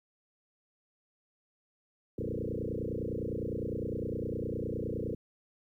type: tone with frequency modulation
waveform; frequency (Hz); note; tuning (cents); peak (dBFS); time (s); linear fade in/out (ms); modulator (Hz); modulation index
sine; 280; C#4; +18; -32; 2.18-5.15; 5; 29.8; 7.4
effects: 12-bit